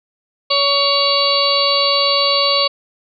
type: harmonic tone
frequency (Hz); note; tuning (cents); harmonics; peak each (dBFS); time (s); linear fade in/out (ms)
562; C#5; +24; 1 / 2 / 4 / 5 / 6 / 7 / 8; -19 / -19 / -26 / -22 / -25 / -20 / -17; 0.5-2.68; 10
effects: none